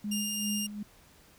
sine tone with tremolo, 207.7 Hz, G#3, in tune, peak -30 dBFS, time 0.04-0.83 s, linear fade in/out 5 ms, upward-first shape sine, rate 2.6 Hz, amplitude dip 65%
15% pulse tone, 2814 Hz, F7, 12 cents sharp, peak -25 dBFS, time 0.11-0.67 s, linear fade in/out 10 ms
effects pink hiss -59 dBFS RMS until 1.38 s

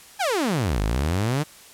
sawtooth exponential two-way sweep, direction down then up, 864 to 48 to 158.3 Hz, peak -17 dBFS, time 0.19-1.44 s, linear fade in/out 20 ms, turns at 0.81 s, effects white hiss -47 dBFS RMS until 1.73 s + low-pass 12000 Hz 12 dB/octave

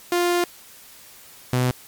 sawtooth tone pair in turn, 350.6 / 125.87 Hz, F4 / B2, +7 / +33 cents, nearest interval octave + tritone, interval 1774 cents, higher first, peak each -14 dBFS, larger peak neither, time 0.12-0.44 / 1.53-1.71 s, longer first, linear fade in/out 2 ms, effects white hiss -46 dBFS RMS until 1.87 s + MP3 96 kbps

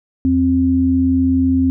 sine tone pair together, 82.41 / 263.2 Hz, E2 / C4, 0 / +10 cents, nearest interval octave + minor sixth, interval 2010 cents, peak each -19 / -12 dBFS, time 0.25-1.7 s, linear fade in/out 0 ms, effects none

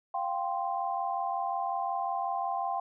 sine chord, F suspended second, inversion none, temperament equal, 698.5 / 784 / 1046.5 Hz, F5 / G5 / C6, 0 / 0 / 0 cents, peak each -34 / -32 / -35 dBFS, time 0.14-2.8 s, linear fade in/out 5 ms, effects none

